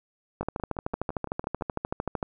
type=two click trains; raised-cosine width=1 ms; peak=-14 / -23 dBFS; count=25 / 8; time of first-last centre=0.41-2.228 / 0.43-1.61 s; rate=13.2 / 5.93 Hz; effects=none